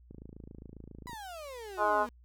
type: click train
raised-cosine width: 3 ms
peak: -34 dBFS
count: 29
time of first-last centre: 0.11-1.132 s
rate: 27.4 Hz
type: exponential sweep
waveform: 35% pulse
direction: down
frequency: 1002 to 233.2 Hz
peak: -40 dBFS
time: 1.07-2.09 s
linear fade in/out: 0 ms
type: harmonic tone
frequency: 209.4 Hz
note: G#3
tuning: 15 cents sharp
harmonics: 2 / 3 / 4 / 5 / 6 / 7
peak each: -36 / -31 / -31 / -30 / -35 / -35 dBFS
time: 1.77-2.07 s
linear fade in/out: 50 ms
effects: added 60 Hz sine -55 dBFS peak until 2.24 s